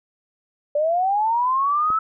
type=linear sweep; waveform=sine; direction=up; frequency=576 to 1318.5 Hz; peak=-17 dBFS; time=0.75-1.99 s; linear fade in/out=5 ms
type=click; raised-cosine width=2 ms; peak=-23 dBFS; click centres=1.903 s
effects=none